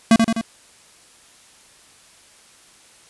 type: tone with echo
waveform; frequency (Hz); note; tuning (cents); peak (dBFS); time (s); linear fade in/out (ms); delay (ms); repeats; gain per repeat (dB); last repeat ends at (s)
square; 226.4; A3; +50; -9; 0.11-0.16; 2; 84; 3; -4; 0.412
effects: white hiss -50 dBFS RMS until 3.09 s + resampled to 24000 Hz